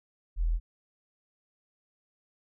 sine tone, 41.25 Hz, E1, 2 cents sharp, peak -24 dBFS, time 0.36-0.6 s, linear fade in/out 50 ms, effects none

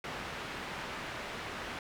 white low-pass noise, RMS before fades -41 dBFS, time 0.04-1.79 s, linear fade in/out 2 ms, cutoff 2100 Hz, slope 12 dB/octave, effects none

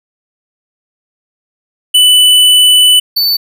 square tone pair in turn, 2986 / 4510 Hz, F#7 / C#8, +15 / +29 cents, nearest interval perfect fifth, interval 714 cents, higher second, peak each -4 / -9 dBFS, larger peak first, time 1.94-3 / 3.16-3.37 s, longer first, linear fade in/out 10 ms, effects none

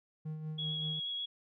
triangle tone with tremolo, 155.56 Hz, D#3, in tune, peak -34 dBFS, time 0.25-1 s, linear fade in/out 10 ms, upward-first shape sine, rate 5.2 Hz, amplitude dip 45%
sine tone with vibrato, 3329 Hz, G#7, 3 cents sharp, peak -35 dBFS, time 0.58-1.26 s, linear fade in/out 10 ms, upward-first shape triangle, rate 8.3 Hz, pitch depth 15 cents each way
effects none

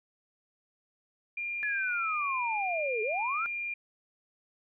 sine tone, 2400 Hz, D7, 37 cents sharp, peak -32 dBFS, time 1.37-3.74 s, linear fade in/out 5 ms
sine linear two-way sweep, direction down then up, 1723 to 415.3 to 1423 Hz, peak -30 dBFS, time 1.63-3.46 s, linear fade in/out 0 ms, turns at 3.02 s
effects none

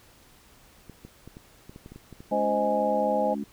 clicks, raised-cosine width 3 ms, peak -30 dBFS, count 11, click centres 0.897 / 1.05 / 1.276 / 1.369 / 1.695 / 1.761 / 1.861 / 1.92 / 1.96 / 2.127 / 2.205 s
sine chord, Ab major, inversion first, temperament just, 519.1 / 623 / 830.6 Hz, C5 / Eb5 / Ab5, -14 / +2 / 0 cents, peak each -27 dBFS, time 2.31-3.35 s, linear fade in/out 20 ms
harmonic tone, 70.8 Hz, C#2, 37 cents sharp, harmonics 3 / 4 / 5, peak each -31 / -34 / -41 dBFS, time 2.31-3.44 s, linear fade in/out 5 ms
effects pink hiss -56 dBFS RMS until 3.52 s

